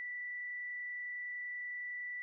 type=tone with frequency modulation; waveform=sine; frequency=1967 Hz; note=B6; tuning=7 cents flat; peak=-39 dBFS; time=0-2.22 s; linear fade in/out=0 ms; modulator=30.7 Hz; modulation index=0.46; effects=none